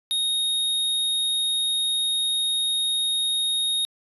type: tone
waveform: square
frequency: 3729 Hz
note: A#7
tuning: in tune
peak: -22 dBFS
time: 0.11-3.85 s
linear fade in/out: 0 ms
effects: resampled to 32000 Hz